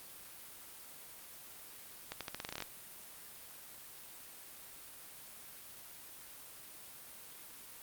accelerating click train, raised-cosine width 0.2 ms, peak -22 dBFS, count 12, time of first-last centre 2.12-2.623 s, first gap 87 ms, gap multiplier 0.86, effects white hiss -52 dBFS RMS until 7.82 s + Opus 32 kbps

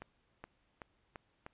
accelerating click train, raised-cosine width 0.5 ms, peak -30 dBFS, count 5, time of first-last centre 0.02-1.464 s, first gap 420 ms, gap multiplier 0.9, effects pink hiss -75 dBFS RMS until 1.53 s + resampled to 8000 Hz

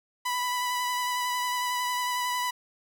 sawtooth tone with vibrato, 990 Hz, B5, 4 cents sharp, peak -23 dBFS, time 0.25-2.51 s, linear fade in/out 10 ms, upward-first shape sine, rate 11 Hz, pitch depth 16 cents each way, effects none

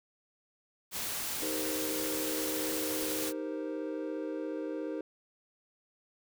white noise, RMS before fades -36 dBFS, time 0.91-3.33 s, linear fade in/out 50 ms
triangle chord, C minor seventh, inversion first, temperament equal, 311.1 / 392 / 466.2 / 523.3 Hz, Eb4 / G4 / Bb4 / C5, 0 / 0 / 0 / 0 cents, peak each -35 / -40 / -39 / -39 dBFS, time 1.42-5.01 s, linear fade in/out 2 ms
effects none

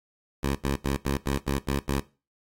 10% pulse tone bursts, 69.3 Hz, C#2, in tune, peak -16 dBFS, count 8, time 0.43-1.999 s, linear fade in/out 5 ms, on 120 ms, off 87 ms, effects noise-tail reverb RT60 0.3 s tail -18 dB re dry + AAC 48 kbps

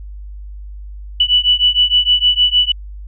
sine beating tone pair, 2960 / 2966.5 Hz, F#7 / F#7, 0 / +4 cents, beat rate 6.5 Hz, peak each -13 dBFS, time 1.2-2.72 s, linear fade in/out 5 ms, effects added 50 Hz sine -28 dBFS peak until 3.07 s

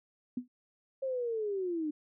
sine tone with exponential decay, 247.8 Hz, B3, 6 cents sharp, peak -28 dBFS, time 0.37-0.48 s, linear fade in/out 5 ms, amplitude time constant 22 ms
sine linear sweep, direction down, 541 to 293.7 Hz, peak -31 dBFS, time 1.02-1.91 s, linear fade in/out 10 ms
effects none

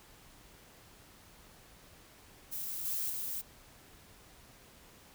violet noise with level steps, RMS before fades -39 / -35 / -38 dBFS, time 2.51-3.42 s, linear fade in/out 20 ms, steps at 2.85 / 3.1 s, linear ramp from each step 2 ms, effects pink hiss -58 dBFS RMS until 5.14 s

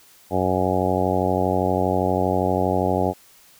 harmonic tone, 92.5 Hz, F#2, in tune, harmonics 1 / 2 / 3 / 4 / 5 / 6 / 7 / 8 / 9, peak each -27 / -27 / -27 / -27 / -27 / -27 / -27 / -27 / -27 dBFS, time 0.3-3.14 s, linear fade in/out 50 ms, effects white hiss -52 dBFS RMS until 3.59 s

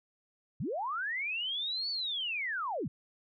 sine linear two-way sweep, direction up then down, 96 to 4539 to 96 Hz, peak -32 dBFS, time 0.6-2.88 s, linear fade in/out 5 ms, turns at 1.9 s, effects none

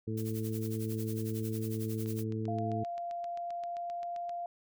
harmonic tone, 110 Hz, A2, in tune, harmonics 1 / 2 / 3 / 4, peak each -35 / -38 / -40 / -41 dBFS, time 0.07-2.84 s, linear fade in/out 10 ms
blue noise with tremolo, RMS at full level -45 dBFS, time 0.17-2.24 s, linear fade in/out 5 ms, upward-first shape sine, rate 11 Hz, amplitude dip 85%
click train, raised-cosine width 0.2 ms, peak -34 dBFS, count 18, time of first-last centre 2.06-4.294 s, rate 7.61 Hz
sine tone with pitch glide, 691 to 695.4 Hz, F5 to F5, -19 to -8 cents, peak -35 dBFS, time 2.48-4.46 s, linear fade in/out 2 ms, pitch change +11 cents, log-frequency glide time 2.59-4.2 s
effects none

